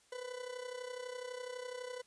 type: tone with amplitude modulation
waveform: 40% pulse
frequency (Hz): 499.1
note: B4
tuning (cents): +18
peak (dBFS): -38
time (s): 0.12-2.02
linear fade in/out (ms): 5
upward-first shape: sine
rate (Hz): 32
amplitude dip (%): 70
effects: white hiss -68 dBFS RMS until 2.06 s + resampled to 22050 Hz